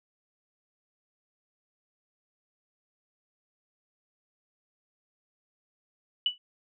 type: tone with exponential decay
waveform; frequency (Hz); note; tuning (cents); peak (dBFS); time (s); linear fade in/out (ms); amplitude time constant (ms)
sine; 2960; F#7; 0; -19; 6.26-6.38; 2; 24
effects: none